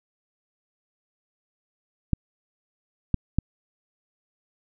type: clicks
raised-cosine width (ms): 5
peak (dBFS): -8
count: 3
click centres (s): 2.133 / 3.143 / 3.386
effects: none